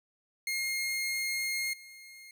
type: tone with level steps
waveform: sawtooth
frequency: 2137 Hz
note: C7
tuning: 36 cents sharp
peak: -27 / -45 dBFS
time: 0.47-2.31 s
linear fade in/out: 2 ms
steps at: 1.73 s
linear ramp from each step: 5 ms
effects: none